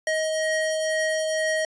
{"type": "tone pair together", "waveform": "square", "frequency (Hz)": [630, 1887.9], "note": ["D#5", "A#6"], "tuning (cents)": [21, 21], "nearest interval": "octave + perfect fifth", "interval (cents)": 1900, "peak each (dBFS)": [-24, -30], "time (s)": [0.07, 1.65], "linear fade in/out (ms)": 2, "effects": ["resampled to 22050 Hz"]}